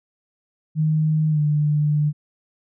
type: tone with pitch glide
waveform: sine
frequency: 155.56 to 149.22 Hz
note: D#3 to D3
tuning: 0 to +28 cents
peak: -16 dBFS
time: 0.75-2.13 s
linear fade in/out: 50 ms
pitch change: -72 cents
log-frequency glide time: 1.3-1.4 s
effects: none